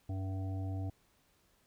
harmonic tone, 95.5 Hz, G2, 45 cents flat, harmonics 1 / 3 / 5 / 7 / 8, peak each -35 / -44 / -56 / -51 / -54 dBFS, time 0.09-0.9 s, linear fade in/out 5 ms, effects pink hiss -71 dBFS RMS until 1.66 s

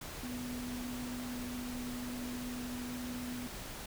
sine tone in noise, 246.9 Hz, B3, in tune, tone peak -39 dBFS, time 0.23-3.47 s, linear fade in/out 5 ms, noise pink, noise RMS -45 dBFS, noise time 0.01-3.86 s, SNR +3 dB, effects none

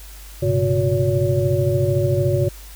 sine tone cluster, 100.3 / 124.2 / 137.7 / 363.5 / 567 Hz, G2 / B2 / C#3 / F#4 / C#5, +40 / +10 / -11 / -31 / +39 cents, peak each -22 dBFS, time 0.42-2.49 s, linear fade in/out 10 ms, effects added 50 Hz sine -37 dBFS peak until 2.75 s + white hiss -43 dBFS RMS until 2.75 s

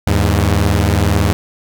sawtooth tone pair together, 80 / 101.93 Hz, D#2 / G#2, +49 / -32 cents, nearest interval major third, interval 419 cents, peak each -10 dBFS, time 0.07-1.33 s, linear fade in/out 0 ms, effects none

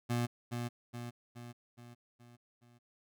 25% pulse tone with echo, 120 Hz, B2, 49 cents flat, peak -27 dBFS, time 0.09-0.27 s, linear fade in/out 20 ms, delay 420 ms, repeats 6, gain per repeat -5 dB, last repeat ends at 2.79 s, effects none

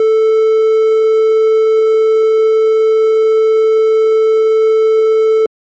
triangle tone, 440 Hz, A4, in tune, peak -5 dBFS, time 0-5.46 s, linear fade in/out 2 ms, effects MP3 32 kbps

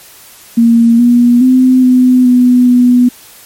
sine tone with pitch steps, 232.2 / 241 / 256.4 / 252.7 / 248.1 / 246.4 Hz, A#3 / B3 / C4 / B3 / B3 / B3, -7 / -42 / -35 / +40 / +8 / -4 cents, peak -3 dBFS, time 0.57-3.09 s, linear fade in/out 10 ms, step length 420 ms, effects white hiss -37 dBFS RMS until 3.45 s + MP3 64 kbps

